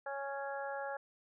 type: harmonic tone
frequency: 277.2 Hz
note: C#4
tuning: in tune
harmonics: 2 / 3 / 4 / 5 / 6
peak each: -41 / -42 / -52 / -47 / -46 dBFS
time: 0.06-0.97 s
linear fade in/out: 5 ms
effects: none